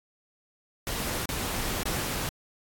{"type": "noise with dropouts", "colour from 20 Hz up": "pink", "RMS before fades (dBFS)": -31, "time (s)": [0.87, 2.29], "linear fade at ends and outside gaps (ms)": 0, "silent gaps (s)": [[1.256, 1.29], [1.832, 1.856]], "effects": ["AAC 64 kbps"]}